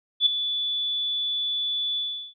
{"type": "tone with ADSR envelope", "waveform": "sine", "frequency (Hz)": 3460, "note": "A7", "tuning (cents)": -30, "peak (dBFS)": -13, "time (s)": [0.2, 2.34], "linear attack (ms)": 62, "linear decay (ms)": 7, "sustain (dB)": -11, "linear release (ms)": 370, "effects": []}